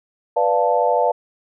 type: chord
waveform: sine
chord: B half-diminished seventh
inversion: none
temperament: equal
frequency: 493.9 / 587.3 / 698.5 / 880 Hz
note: B4 / D5 / F5 / A5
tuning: 0 / 0 / 0 / 0 cents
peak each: -20 dBFS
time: 0.36-1.12 s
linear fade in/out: 10 ms
effects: none